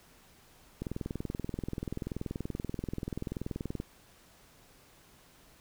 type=click train; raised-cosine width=3 ms; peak=-22 dBFS; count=63; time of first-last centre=0.82-3.801 s; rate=20.8 Hz; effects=pink hiss -60 dBFS RMS until 5.6 s